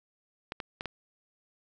clicks, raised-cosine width 0.3 ms, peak -19 dBFS, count 4, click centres 0.521 / 0.602 / 0.809 / 0.857 s, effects none

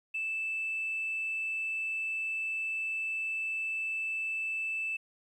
sine tone, 2637 Hz, E7, in tune, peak -30 dBFS, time 0.14-4.97 s, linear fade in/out 10 ms, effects tanh soft clip ceiling -27 dBFS + 11-bit

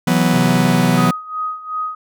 45% pulse chord, E suspended second, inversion none, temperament just, 164.81 / 185.42 / 247.2 Hz, E3 / F#3 / B3, 0 / +4 / +2 cents, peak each -17 dBFS, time 0.07-1.11 s, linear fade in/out 5 ms
square tone with vibrato, 130.81 Hz, C3, in tune, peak -21 dBFS, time 0.33-1.1 s, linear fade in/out 10 ms, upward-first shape sine, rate 12 Hz, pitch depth 34 cents each way
sine tone with tremolo, 1253 Hz, D#6, 12 cents sharp, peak -18 dBFS, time 0.97-1.95 s, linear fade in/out 5 ms, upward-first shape sine, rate 2.7 Hz, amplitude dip 80%
effects none

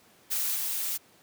blue noise with level steps, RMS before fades -29 / -31 dBFS, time 0.3-0.98 s, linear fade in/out 20 ms, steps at 0.55 s, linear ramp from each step 10 ms, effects pink hiss -59 dBFS RMS until 1.22 s + high-pass 150 Hz 12 dB/octave

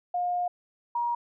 sine tone pair in turn, 712 / 950.4 Hz, F5 / A#5, +33 / +33 cents, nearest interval perfect fourth, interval 500 cents, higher second, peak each -25 / -25 dBFS, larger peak neither, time 0.14-0.48 / 0.95-1.15 s, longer first, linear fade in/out 5 ms, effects none

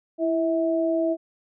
sine tone pair together, 331.1 / 648.9 Hz, E4 / E5, +8 / -27 cents, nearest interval octave, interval 1165 cents, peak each -23 dBFS, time 0.18-1.17 s, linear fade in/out 50 ms, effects none

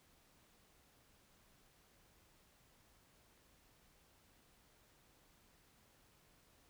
silence, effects pink hiss -70 dBFS RMS until 6.69 s

